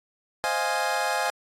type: chord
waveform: 25% pulse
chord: F minor seventh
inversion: second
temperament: equal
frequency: 523.3 / 622.3 / 698.5 / 830.6 Hz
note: C5 / Eb5 / F5 / Ab5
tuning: 0 / 0 / 0 / 0 cents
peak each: -28 / -28 / -26 / -23 dBFS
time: 0.44-1.3 s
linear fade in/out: 0 ms
effects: low-pass 11000 Hz 12 dB/octave + AAC 64 kbps